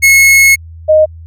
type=tone pair in turn; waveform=45% pulse / sine; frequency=2179 / 620.4 Hz; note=C#7 / D#5; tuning=-30 / -5 cents; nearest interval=octave + minor seventh; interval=2175 cents; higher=first; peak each=-3 dBFS; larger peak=neither; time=0.02-0.56 / 0.88-1.06 s; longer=first; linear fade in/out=20 ms; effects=added 82 Hz sine -28 dBFS peak until 1.26 s